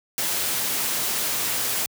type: noise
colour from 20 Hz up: white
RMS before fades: -25 dBFS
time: 0.18-1.86 s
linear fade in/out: 0 ms
effects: high-pass 100 Hz 12 dB/octave